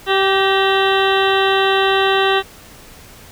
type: harmonic tone with a mistuned harmonic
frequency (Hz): 388.1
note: G4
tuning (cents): -17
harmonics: 1 / 2 / 3 / 4 / 5 / 7 / 8 / 9 / 10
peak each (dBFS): -16 / -19 / -21 / -22 / -23 / -24 / -25 / -26 / -26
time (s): 0.06-2.43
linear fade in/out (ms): 50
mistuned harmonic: 5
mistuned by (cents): -39
effects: pink hiss -41 dBFS RMS until 3.31 s